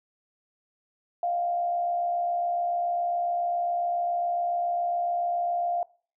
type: tone with frequency modulation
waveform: sine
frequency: 698.5 Hz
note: F5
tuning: in tune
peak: -24 dBFS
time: 1.23-5.83 s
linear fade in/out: 2 ms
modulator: 67.2 Hz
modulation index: 0.36
effects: noise-tail reverb RT60 0.4 s tail -22 dB re dry